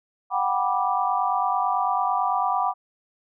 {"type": "chord", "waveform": "sine", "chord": "G major seventh", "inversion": "third", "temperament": "just", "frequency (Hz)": [735, 784, 980, 1176], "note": ["F#5", "G5", "B5", "D6"], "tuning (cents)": [-12, 0, -14, 2], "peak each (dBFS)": -26, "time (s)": [0.3, 2.74], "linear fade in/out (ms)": 50, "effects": []}